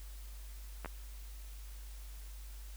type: clicks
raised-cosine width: 0.5 ms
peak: -26 dBFS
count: 2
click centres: 0.847 / 0.859 s
effects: added 50 Hz sine -45 dBFS peak until 2.76 s + white hiss -58 dBFS RMS until 2.76 s